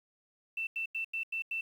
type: tone bursts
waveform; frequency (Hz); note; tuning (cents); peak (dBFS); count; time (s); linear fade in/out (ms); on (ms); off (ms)
sine; 2674; E7; +24; -32; 6; 0.57-1.61; 5; 100; 88
effects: 10-bit